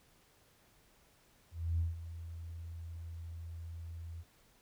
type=tone with ADSR envelope; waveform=sine; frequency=83.4 Hz; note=E2; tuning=21 cents sharp; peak=-28 dBFS; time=1.51-4.24 s; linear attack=280 ms; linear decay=160 ms; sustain=-14 dB; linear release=40 ms; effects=tanh soft clip ceiling -24 dBFS + pink hiss -67 dBFS RMS until 4.61 s